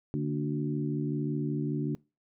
harmonic tone with a mistuned harmonic, 73.42 Hz, D2, in tune, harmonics 2 / 3 / 4 / 5, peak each -31 / -35 / -33 / -38 dBFS, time 0.14-1.95 s, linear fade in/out 0 ms, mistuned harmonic 3, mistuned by +63 cents, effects noise-tail reverb RT60 0.3 s tail -25 dB re dry

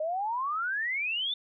sine exponential sweep, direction up, 604 to 3599 Hz, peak -28 dBFS, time 0-1.34 s, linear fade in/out 5 ms, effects none

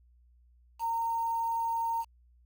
sine tone with quantisation, 919 Hz, A#5, 25 cents flat, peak -28 dBFS, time 0.79-2.05 s, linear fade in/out 50 ms, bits 8, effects added 60 Hz sine -59 dBFS peak until 2.45 s

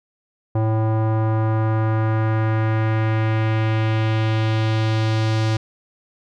square tone with low-pass filter sweep, 110.2 Hz, A2, 3 cents sharp, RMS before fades -19 dBFS, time 0.55-5.57 s, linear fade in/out 5 ms, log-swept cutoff 810 to 5200 Hz, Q 1.4, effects none

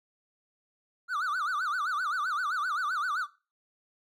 triangle tone with vibrato, 1325 Hz, E6, 9 cents sharp, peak -26 dBFS, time 1.08-3.27 s, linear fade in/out 50 ms, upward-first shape sine, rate 7.7 Hz, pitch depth 240 cents each way, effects noise-tail reverb RT60 0.3 s tail -17 dB re dry

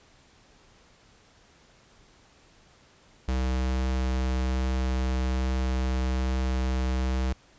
square tone, 64.2 Hz, C2, 32 cents flat, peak -25 dBFS, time 3.28-7.33 s, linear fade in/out 5 ms, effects pink hiss -58 dBFS RMS until 7.58 s + resampled to 16000 Hz

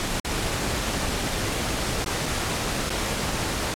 pink noise with dropouts, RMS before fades -27 dBFS, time 0-3.74 s, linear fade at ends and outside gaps 0 ms, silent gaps 0.198-0.248 / 2.044-2.061 / 2.258-2.262 / 2.895-2.903 s, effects low-pass 10000 Hz 12 dB/octave + AAC 64 kbps

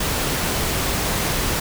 pink noise, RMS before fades -22 dBFS, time 0-1.6 s, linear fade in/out 5 ms, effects none

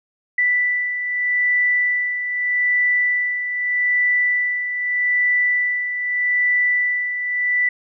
sine beating tone pair, 1975.5 / 1976.31 Hz, B6 / B6, 0 / +1 cents, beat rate 0.81 Hz, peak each -25 / -17 dBFS, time 0.38-7.69 s, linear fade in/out 5 ms, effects none

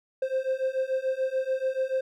triangle beating tone pair, 521 / 527.9 Hz, C5 / C5, -7 / +15 cents, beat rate 6.9 Hz, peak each -27 / -26 dBFS, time 0.22-2.01 s, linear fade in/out 5 ms, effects none

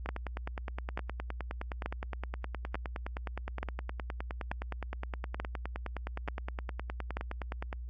two click trains, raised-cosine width 0.5 ms, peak -22 / -19 dBFS, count 75 / 9, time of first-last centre 0.06-7.728 / 0.09-7.17 s, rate 9.65 / 1.13 Hz, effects added 60 Hz sine -38 dBFS peak until 7.89 s + AAC 48 kbps

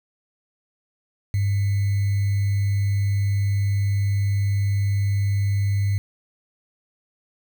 sine tone with sample-and-hold, 100 Hz, G2, 35 cents sharp, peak -18 dBFS, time 1.34-5.98 s, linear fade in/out 0 ms, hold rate 2100 Hz, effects none

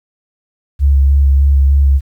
sine tone with vibrato, 69.3 Hz, C#2, in tune, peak -6 dBFS, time 0.79-2.01 s, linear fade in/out 50 ms, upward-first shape square, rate 3.3 Hz, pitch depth 17 cents each way, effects 8-bit

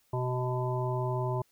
harmonic tone, 125.9 Hz, B2, 34 cents sharp, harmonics 1 / 3 / 5 / 7 / 8, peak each -30 / -35 / -37 / -38 / -39 dBFS, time 0.13-1.42 s, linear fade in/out 5 ms, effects white hiss -69 dBFS RMS until 1.51 s

